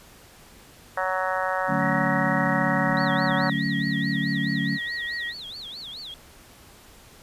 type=harmonic tone; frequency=186.5 Hz; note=F#3; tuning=14 cents sharp; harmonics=3 / 4 / 5 / 6 / 7 / 8 / 9 / 10; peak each=-29 / -30 / -31 / -32 / -32 / -33 / -34 / -34 dBFS; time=0.97-3.5 s; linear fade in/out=5 ms
type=chord; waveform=sine; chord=D major seventh; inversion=none; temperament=equal; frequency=146.83 / 185 / 220 / 277.2 Hz; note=D3 / F#3 / A3 / C#4; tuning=0 / 0 / 0 / 0 cents; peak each=-29 dBFS; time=1.67-4.79 s; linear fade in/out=50 ms
type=tone; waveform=sine; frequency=1898 Hz; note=A#6; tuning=31 cents sharp; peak=-28 dBFS; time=1.78-5.34 s; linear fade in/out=50 ms
type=tone with vibrato; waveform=sine; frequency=3813 Hz; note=A#7; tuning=38 cents sharp; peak=-35 dBFS; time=2.97-6.14 s; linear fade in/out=0 ms; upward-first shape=sine; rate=4.7 Hz; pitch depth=290 cents each way
effects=pink hiss -50 dBFS RMS until 7.22 s + resampled to 32000 Hz